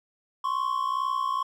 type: tone pair together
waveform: triangle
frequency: 1046.5 / 1108.7 Hz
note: C6 / C#6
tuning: 0 / 0 cents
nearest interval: minor second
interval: 100 cents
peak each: -26 / -26 dBFS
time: 0.44-1.43 s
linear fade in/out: 5 ms
effects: none